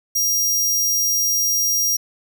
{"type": "tone", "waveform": "sawtooth", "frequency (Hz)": 5700, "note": "F8", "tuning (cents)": 34, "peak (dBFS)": -14, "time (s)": [0.15, 1.97], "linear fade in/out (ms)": 10, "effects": []}